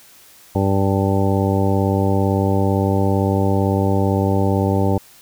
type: harmonic tone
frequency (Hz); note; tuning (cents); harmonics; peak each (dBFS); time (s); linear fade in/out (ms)
97.8; G2; -4; 1 / 2 / 3 / 4 / 5 / 6 / 8 / 9; -18 / -21 / -23 / -24 / -25 / -26 / -27 / -28; 0.55-4.98; 5
effects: white hiss -47 dBFS RMS until 5.21 s